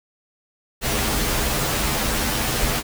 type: noise with comb filter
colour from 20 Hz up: pink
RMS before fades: -22 dBFS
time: 0.81-2.83 s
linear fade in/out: 50 ms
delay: 11 ms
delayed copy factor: -0.9
effects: none